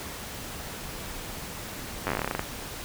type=slowing click train; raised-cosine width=0.5 ms; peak=-12 dBFS; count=15; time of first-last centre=2.07-2.394 s; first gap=10 ms; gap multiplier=1.12; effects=pink hiss -38 dBFS RMS until 2.84 s